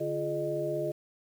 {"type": "tone cluster", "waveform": "sine", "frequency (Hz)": [146.1, 346.5, 422, 612], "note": ["D3", "F4", "G#4", "D#5"], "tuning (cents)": [-9, -14, 28, -29], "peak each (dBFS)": [-38, -34, -36, -32], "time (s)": [0, 0.92], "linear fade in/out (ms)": 10, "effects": ["9-bit"]}